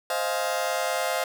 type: chord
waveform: sawtooth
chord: F minor seventh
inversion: second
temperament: just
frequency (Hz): 523.8 / 628.6 / 698.5 / 838.1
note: C5 / Eb5 / F5 / Ab5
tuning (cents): +2 / +18 / 0 / +16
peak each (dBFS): -26 / -26 / -25 / -31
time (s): 0.1-1.24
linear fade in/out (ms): 2
effects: none